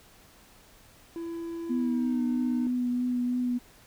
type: tone with pitch glide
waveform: triangle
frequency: 334.8 to 305.2 Hz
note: E4 to D#4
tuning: +27 to -33 cents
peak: -31 dBFS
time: 1.16-2.67 s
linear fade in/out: 0 ms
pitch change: -160 cents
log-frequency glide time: 1.73-2.23 s
type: tone with vibrato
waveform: sine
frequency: 246.9 Hz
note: B3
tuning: in tune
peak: -25 dBFS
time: 1.69-3.59 s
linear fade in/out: 20 ms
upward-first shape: triangle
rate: 3.1 Hz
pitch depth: 18 cents each way
effects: pink hiss -56 dBFS RMS until 3.86 s